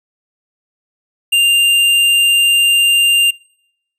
sine tone with hard clipping, 2794 Hz, F7, in tune, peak -10 dBFS, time 1.32-3.31 s, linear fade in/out 10 ms, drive 13 dB, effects noise-tail reverb RT60 0.8 s tail -26 dB re dry + resampled to 32000 Hz

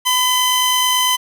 sawtooth tone pair together, 1007 / 3070 Hz, B5 / G7, +33 / -37 cents, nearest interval octave + perfect fifth, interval 1930 cents, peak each -13 dBFS, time 0.05-1.17 s, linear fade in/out 20 ms, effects none

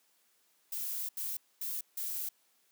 violet noise bursts at uneven times, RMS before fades -37 dBFS, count 4, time 0.72-1.09 / 1.17-1.37 / 1.61-1.81 / 1.97-2.29 s, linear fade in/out 5 ms, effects white hiss -71 dBFS RMS until 2.71 s + high-pass 200 Hz 12 dB/octave

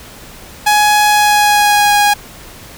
sawtooth tone with pitch glide, 838 to 823.6 Hz, G#5 to G#5, +15 to -15 cents, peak -4 dBFS, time 0.66-2.14 s, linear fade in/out 10 ms, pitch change -30 cents, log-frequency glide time 1.08-1.95 s, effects pink hiss -35 dBFS RMS until 2.77 s

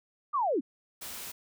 sine linear sweep, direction down, 1233 to 219.3 Hz, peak -25 dBFS, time 0.33-0.61 s, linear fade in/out 20 ms
white noise, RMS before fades -41 dBFS, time 1.01-1.32 s, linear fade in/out 10 ms
effects none

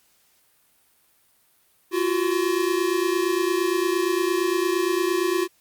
square tone pair together, 343.7 / 372.4 Hz, F4 / F#4, -28 / +11 cents, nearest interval minor second, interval 139 cents, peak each -24 dBFS, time 1.91-5.48 s, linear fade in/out 50 ms, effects white hiss -62 dBFS RMS until 5.6 s + Opus 48 kbps

